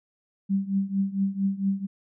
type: tone with tremolo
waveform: sine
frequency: 195.6 Hz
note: G3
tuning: 4 cents flat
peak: -19 dBFS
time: 0.49-1.87 s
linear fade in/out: 20 ms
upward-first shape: triangle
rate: 4.4 Hz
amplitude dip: 90%
effects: none